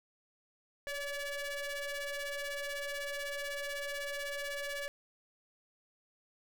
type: ring-modulated tone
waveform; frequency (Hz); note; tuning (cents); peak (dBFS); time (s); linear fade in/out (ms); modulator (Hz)
sawtooth; 574; D5; -40; -30; 0.87-4.88; 0; 1140
effects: none